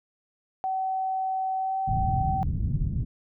sine tone with pitch glide, 760 to 768.4 Hz, F#5 to G5, +46 to -35 cents, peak -25 dBFS, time 0.64-2.43 s, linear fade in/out 0 ms, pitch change +19 cents, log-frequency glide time 1.58-1.8 s
white low-pass noise, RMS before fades -27 dBFS, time 1.87-3.05 s, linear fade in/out 10 ms, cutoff 160 Hz, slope 24 dB/octave
effects none

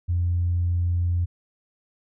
sine tone, 87.31 Hz, F2, in tune, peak -19 dBFS, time 0.08-1.26 s, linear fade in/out 20 ms, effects tanh soft clip ceiling -15 dBFS

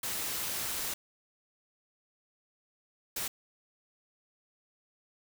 white noise bursts at uneven times, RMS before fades -35 dBFS, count 2, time 0.03-0.94 / 3.16-3.28 s, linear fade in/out 5 ms, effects none

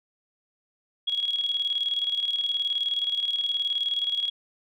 sine tone with tremolo, 3322 Hz, G#7, in tune, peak -22 dBFS, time 1.07-4.3 s, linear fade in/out 10 ms, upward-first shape square, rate 19 Hz, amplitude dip 55%, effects none

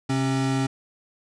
square tone pair together, 131.46 / 270 Hz, C3 / C#4, +9 / -45 cents, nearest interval octave, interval 1246 cents, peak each -25 / -25 dBFS, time 0.09-0.67 s, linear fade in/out 10 ms, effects resampled to 22050 Hz

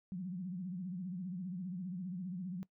sine tone with vibrato, 181.9 Hz, F#3, 29 cents flat, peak -38 dBFS, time 0.12-2.63 s, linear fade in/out 0 ms, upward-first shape sine, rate 15 Hz, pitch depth 110 cents each way, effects noise-tail reverb RT60 0.1 s tail -20 dB re dry

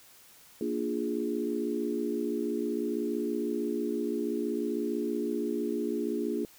sine chord, Bb dominant seventh, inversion none, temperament equal, 233.1 / 293.7 / 349.2 / 415.3 Hz, Bb3 / D4 / F4 / Ab4, 0 / 0 / 0 / 0 cents, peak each -34 dBFS, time 0.61-6.45 s, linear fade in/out 2 ms, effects white hiss -56 dBFS RMS until 6.58 s

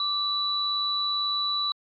sine tone pair together, 1174 / 3949 Hz, D6 / B7, -1 / -1 cents, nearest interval octave + major sixth, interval 2100 cents, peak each -31 / -25 dBFS, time 0-1.72 s, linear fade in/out 2 ms, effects AAC 64 kbps

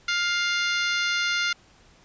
harmonic tone, 702 Hz, F5, 9 cents sharp, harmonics 2 / 3 / 4 / 5 / 6 / 7 / 8 / 9, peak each -26 / -28 / -32 / -32 / -33 / -36 / -41 / -38 dBFS, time 0.08-1.53 s, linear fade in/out 5 ms, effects pink hiss -56 dBFS RMS until 2.04 s + resampled to 16000 Hz

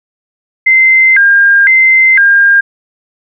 sine tone with vibrato, 1826 Hz, A#6, 36 cents flat, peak -3 dBFS, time 0.66-2.61 s, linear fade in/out 10 ms, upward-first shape square, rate 0.99 Hz, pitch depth 220 cents each way, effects none

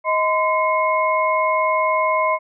sine tone cluster, 629 / 1025 / 2168 Hz, D#5 / C6 / C#7, +19 / -36 / -39 cents, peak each -20 / -18 / -24 dBFS, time 0.04-2.39 s, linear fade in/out 50 ms, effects none

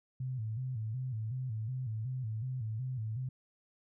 sine tone with vibrato, 118.9 Hz, A#2, 35 cents sharp, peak -34 dBFS, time 0.2-3.29 s, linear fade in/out 5 ms, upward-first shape square, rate 2.7 Hz, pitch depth 140 cents each way, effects none

